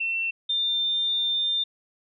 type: tone pair in turn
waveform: sine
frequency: 2698 / 3601 Hz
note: E7 / A7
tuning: +40 / +39 cents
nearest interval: perfect fourth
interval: 499 cents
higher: second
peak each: -24 / -22 dBFS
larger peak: second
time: 0-0.31 / 0.49-1.64 s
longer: second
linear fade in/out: 10 ms
effects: none